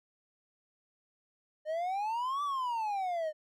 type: exponential two-way sweep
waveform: triangle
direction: up then down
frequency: 604 to 1174.7 to 604 Hz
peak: -29 dBFS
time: 1.65-3.33 s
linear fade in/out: 50 ms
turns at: 2.43 s
effects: none